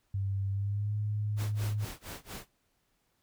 sine tone with pitch glide, 98 to 105.03 Hz, G2 to G#2, 0 to +20 cents, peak -29 dBFS, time 0.14-1.85 s, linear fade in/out 5 ms, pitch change +120 cents, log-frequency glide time 0.5-0.94 s
pink noise with tremolo, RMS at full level -41 dBFS, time 1.36-2.49 s, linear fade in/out 50 ms, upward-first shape sine, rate 4.3 Hz, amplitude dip 95%
effects pink hiss -75 dBFS RMS until 3.22 s

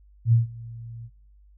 sine tone with ADSR envelope, 115.9 Hz, A#2, 10 cents flat, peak -13 dBFS, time 0.25-1.1 s, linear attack 75 ms, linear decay 140 ms, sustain -23 dB, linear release 52 ms, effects noise-tail reverb RT60 0.6 s tail -21 dB re dry + added 50 Hz sine -51 dBFS peak until 1.57 s

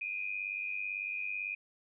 sine tone pair together, 2402 / 2500 Hz, D7 / D#7, +38 / +8 cents, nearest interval minor second, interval 70 cents, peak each -38 / -37 dBFS, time 0.01-1.55 s, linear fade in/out 5 ms, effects none

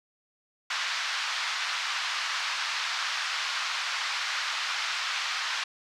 pink band-pass noise, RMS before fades -31 dBFS, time 0.7-5.64 s, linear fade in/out 5 ms, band 1100 to 5400 Hz, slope 24 dB/octave, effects none

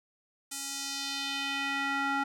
square tone with band-pass filter sweep, 276.8 Hz, C#4, 2 cents flat, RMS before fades -33 dBFS, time 0.51-2.24 s, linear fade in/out 10 ms, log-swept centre 8400 to 1200 Hz, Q 1.6, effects none

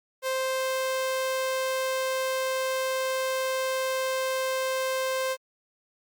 sawtooth tone, 523.3 Hz, C5, in tune, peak -22 dBFS, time 0.22-5.37 s, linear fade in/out 50 ms, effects Opus 48 kbps

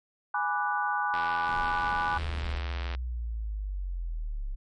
sine chord, G# half-diminished seventh, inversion none, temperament equal, 830.6 / 987.8 / 1174.7 / 1480 Hz, G#5 / B5 / D6 / F#6, 0 / 0 / 0 / 0 cents, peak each -30 / -33 / -32 / -31 dBFS, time 0.34-2.18 s, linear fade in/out 5 ms
click train, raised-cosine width 0.3 ms, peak -21 dBFS, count 155, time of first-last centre 1.14-2.95 s, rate 85.1 Hz
brown noise, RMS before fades -39 dBFS, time 1.47-2.59 s, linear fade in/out 2 ms
sine linear sweep, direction down, 77.5 to 32.7 Hz, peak -30 dBFS, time 2.16-4.56 s, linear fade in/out 20 ms
effects MP3 48 kbps

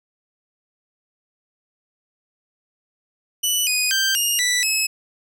15% pulse tone with pitch steps, 2969 / 2484 / 1570 / 2839 / 1972 / 2582 Hz, F#7 / D#7 / G6 / F7 / B6 / E7, +5 / -3 / +2 / +28 / -3 / -37 cents, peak -11 dBFS, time 3.43-4.87 s, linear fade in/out 10 ms, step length 240 ms, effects none

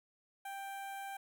sawtooth tone with notch filter, 787 Hz, G5, 7 cents sharp, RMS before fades -44 dBFS, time 0.45-1.17 s, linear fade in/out 5 ms, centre 4900 Hz, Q 0.78, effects none

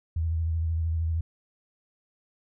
sine tone with vibrato, 81.6 Hz, E2, 17 cents flat, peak -24 dBFS, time 0.16-1.21 s, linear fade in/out 5 ms, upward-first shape sine, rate 13 Hz, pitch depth 40 cents each way, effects none

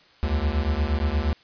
square beating tone pair, 69.3 / 77.8 Hz, C#2 / D#2, 0 / 0 cents, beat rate 8.5 Hz, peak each -25 dBFS, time 0.23-1.33 s, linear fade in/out 0 ms, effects white hiss -55 dBFS RMS until 1.43 s + resampled to 11025 Hz

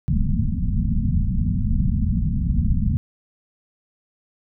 pink low-pass noise, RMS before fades -20 dBFS, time 0.08-2.97 s, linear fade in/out 0 ms, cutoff 240 Hz, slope 96 dB/octave, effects none

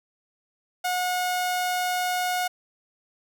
sawtooth tone, 725 Hz, F#5, 35 cents flat, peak -20 dBFS, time 0.84-2.48 s, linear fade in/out 10 ms, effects none

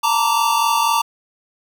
square tone cluster, 896 / 940 / 1163 Hz, A5 / A#5 / D6, +31 / +14 / -17 cents, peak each -20 dBFS, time 0.03-1.02 s, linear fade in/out 10 ms, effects none

